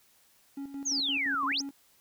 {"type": "tone with tremolo", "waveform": "triangle", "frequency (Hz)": 277.7, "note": "C#4", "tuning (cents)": 3, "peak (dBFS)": -33, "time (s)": [0.57, 1.71], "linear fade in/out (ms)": 5, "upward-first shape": "square", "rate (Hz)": 5.8, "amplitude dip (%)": 60}
{"type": "exponential two-way sweep", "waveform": "sine", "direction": "down then up", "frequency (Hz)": [6860, 1008, 6860], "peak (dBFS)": -27, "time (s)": [0.85, 1.62], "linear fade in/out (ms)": 20, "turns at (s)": 1.46}
{"effects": ["white hiss -64 dBFS RMS until 2 s"]}